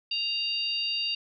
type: harmonic tone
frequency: 932.3 Hz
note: A#5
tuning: in tune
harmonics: 3 / 4 / 5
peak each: -29 / -37 / -31 dBFS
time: 0.11-1.15 s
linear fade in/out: 5 ms
effects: none